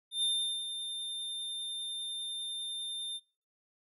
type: tone with ADSR envelope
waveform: square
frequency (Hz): 3605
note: A7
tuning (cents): +41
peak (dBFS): -28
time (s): 0.11-3.2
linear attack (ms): 120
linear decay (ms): 400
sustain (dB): -9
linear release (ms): 42
effects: noise-tail reverb RT60 0.4 s tail -23 dB re dry + resampled to 32000 Hz